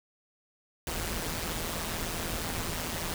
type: noise with amplitude modulation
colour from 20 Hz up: pink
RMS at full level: -31 dBFS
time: 0.87-3.14 s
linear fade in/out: 2 ms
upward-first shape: sine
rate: 165 Hz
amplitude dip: 65%
effects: none